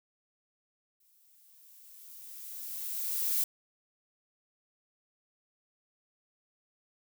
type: noise with exponential growth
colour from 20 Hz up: violet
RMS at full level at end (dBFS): -28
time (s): 1-3.44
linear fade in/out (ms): 5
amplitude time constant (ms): 530
effects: none